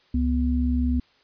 sine tone pair together, 69.4 / 246.9 Hz, C#2 / B3, +3 / 0 cents, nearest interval octave + minor seventh, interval 2197 cents, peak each -22 / -23 dBFS, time 0.14-1 s, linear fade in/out 5 ms, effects white hiss -60 dBFS RMS until 1.23 s + resampled to 11025 Hz

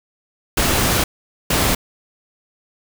pink noise bursts at uneven times, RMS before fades -17 dBFS, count 2, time 0.57-1.04 / 1.5-1.75 s, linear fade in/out 5 ms, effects none

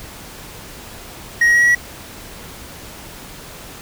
triangle tone with pitch steps, 1884 / 1896 / 1908.1 / 1920.3 / 1932.5 Hz, A#6 / A#6 / A#6 / B6 / B6, +18 / +29 / +40 / -49 / -38 cents, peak -8 dBFS, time 1.41-1.75 s, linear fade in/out 5 ms, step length 68 ms, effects pink hiss -36 dBFS RMS until 3.81 s

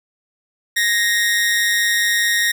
sawtooth tone with amplitude modulation, 1864.7 Hz, A#6, in tune, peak -9 dBFS, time 0.76-2.52 s, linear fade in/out 10 ms, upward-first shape sine, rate 203 Hz, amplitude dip 55%, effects none

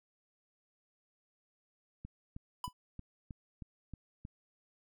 click train, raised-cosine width 5 ms, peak -32 dBFS, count 8, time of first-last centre 2.05-4.251 s, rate 3.18 Hz
square tone with exponential decay, 994 Hz, B5, 11 cents sharp, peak -33 dBFS, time 2.64-2.73 s, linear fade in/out 2 ms, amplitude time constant 18 ms
effects none

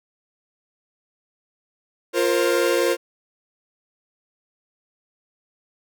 45% pulse chord, F suspended fourth, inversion none, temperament equal with one note detuned, 349.2 / 466.2 / 529.9 Hz, F4 / Bb4 / C5, 0 / 0 / +22 cents, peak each -22 dBFS, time 2.13-2.97 s, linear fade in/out 50 ms, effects none

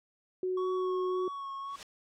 sine tone with pitch glide, 369.6 to 367.5 Hz, F#4 to F#4, -2 to -12 cents, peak -29 dBFS, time 0.43-1.28 s, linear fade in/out 2 ms, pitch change -10 cents, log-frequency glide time 0.98-1.07 s
triangle tone with vibrato, 1108.7 Hz, C#6, in tune, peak -35 dBFS, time 0.57-1.76 s, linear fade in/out 5 ms, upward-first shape sine, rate 1.8 Hz, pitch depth 25 cents each way
white noise with exponential growth, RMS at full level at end -39 dBFS, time 1.61-1.83 s, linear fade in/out 2 ms, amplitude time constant 47 ms
effects low-pass 6000 Hz 12 dB/octave

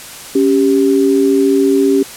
sine tone pair together, 277.6 / 392 Hz, C#4 / G4, +3 / 0 cents, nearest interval tritone, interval 597 cents, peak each -11 dBFS, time 0.35-2.03 s, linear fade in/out 5 ms, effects white hiss -31 dBFS RMS until 2.16 s + low-pass 12000 Hz 12 dB/octave

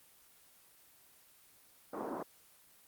pink band-pass noise, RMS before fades -40 dBFS, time 1.93-2.23 s, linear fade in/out 5 ms, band 240 to 1100 Hz, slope 24 dB/octave, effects white hiss -63 dBFS RMS until 2.87 s + Opus 24 kbps

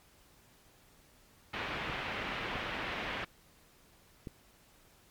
white low-pass noise, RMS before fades -38 dBFS, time 1.53-3.25 s, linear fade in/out 10 ms, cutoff 2800 Hz, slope 24 dB/octave
clicks, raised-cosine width 3 ms, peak -28 dBFS, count 3, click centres 1.899 / 2.557 / 4.272 s
effects pink hiss -63 dBFS RMS until 5.1 s + MP3 96 kbps

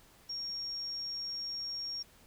sine tone, 5560 Hz, F8, 9 cents flat, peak -36 dBFS, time 0.29-2.03 s, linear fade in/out 10 ms, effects pink hiss -61 dBFS RMS until 2.26 s

